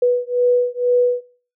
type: beating tone pair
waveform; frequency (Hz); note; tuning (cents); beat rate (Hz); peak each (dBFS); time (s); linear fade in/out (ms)
sine; 490.2 / 492.3; B4 / B4; -13 / -6; 2.1; -17; 0.02-1.21; 5
effects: noise-tail reverb RT60 0.4 s tail -19 dB re dry